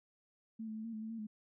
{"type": "tone with pitch steps", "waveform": "sine", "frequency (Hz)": [222.9, 217.7, 219, 228.7, 216.9, 220.8, 227.1, 213.9], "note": ["A3", "A3", "A3", "A#3", "A3", "A3", "A#3", "A3"], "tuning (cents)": [23, -18, -8, -33, -25, 6, -45, -49], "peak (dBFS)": -40, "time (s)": [0.59, 1.27], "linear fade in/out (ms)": 10, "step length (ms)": 85, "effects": []}